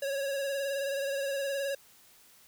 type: tone with vibrato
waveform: square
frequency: 553 Hz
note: C#5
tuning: 4 cents flat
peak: -31 dBFS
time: 0.02-1.75 s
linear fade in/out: 5 ms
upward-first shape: sine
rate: 19 Hz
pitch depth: 37 cents each way
effects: white hiss -59 dBFS RMS until 2.47 s